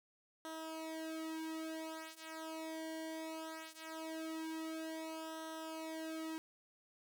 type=tone with flanger; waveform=sawtooth; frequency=320 Hz; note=D#4; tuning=49 cents sharp; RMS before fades=-45 dBFS; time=0.45-6.38 s; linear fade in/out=0 ms; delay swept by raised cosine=0.42 to 3.92 ms; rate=0.2 Hz; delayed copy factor=-0.9; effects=none